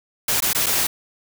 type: noise with dropouts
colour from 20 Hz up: white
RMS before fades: -20 dBFS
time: 0.28-0.87 s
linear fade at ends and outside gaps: 5 ms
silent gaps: 0.405-0.422 / 0.532-0.548 / 0.661-0.665 s
effects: none